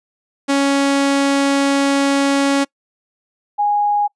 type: tone pair in turn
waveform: sawtooth / sine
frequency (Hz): 278 / 824.9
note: C#4 / G#5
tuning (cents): +5 / -12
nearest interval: octave + perfect fifth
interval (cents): 1883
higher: second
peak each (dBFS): -9 / -13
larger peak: first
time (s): 0.48-2.65 / 3.58-4.08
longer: first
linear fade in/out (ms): 20
effects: noise-tail reverb RT60 0.1 s tail -25 dB re dry + resampled to 22050 Hz